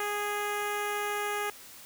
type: tone with notch filter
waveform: 10% pulse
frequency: 413.5 Hz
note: G#4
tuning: 8 cents flat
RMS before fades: -32 dBFS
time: 0-1.5 s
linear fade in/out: 2 ms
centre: 4800 Hz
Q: 1.1
effects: white hiss -49 dBFS RMS until 1.85 s